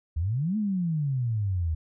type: exponential two-way sweep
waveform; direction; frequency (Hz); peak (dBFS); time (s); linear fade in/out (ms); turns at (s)
sine; up then down; 73.42 to 220 to 77.2; -24; 0.16-1.75; 10; 0.57
effects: none